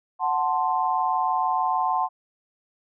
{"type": "chord", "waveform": "sine", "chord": "F# diminished", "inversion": "none", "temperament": "equal", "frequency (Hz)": [740, 880, 1046.5], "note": ["F#5", "A5", "C6"], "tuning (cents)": [0, 0, 0], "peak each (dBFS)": -25, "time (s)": [0.19, 2.09], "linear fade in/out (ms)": 50, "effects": []}